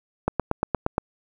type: click train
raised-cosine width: 1 ms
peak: -7 dBFS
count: 7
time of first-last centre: 0.28-0.981 s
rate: 8.56 Hz
effects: 8-bit